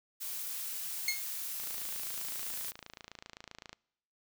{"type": "noise", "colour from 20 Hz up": "blue", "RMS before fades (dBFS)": -39, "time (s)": [0.2, 2.72], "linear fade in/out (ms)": 20}
{"type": "tone with exponential decay", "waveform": "20% pulse", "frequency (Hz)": 2156, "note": "C#7", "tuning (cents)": -49, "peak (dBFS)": -21, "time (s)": [1.08, 1.26], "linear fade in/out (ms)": 2, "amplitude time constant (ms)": 38}
{"type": "click train", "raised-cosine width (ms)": 0.2, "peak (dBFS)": -28, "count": 60, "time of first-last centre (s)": [1.6, 3.73], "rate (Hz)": 27.7}
{"effects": ["noise-tail reverb RT60 0.9 s tail -26 dB re dry"]}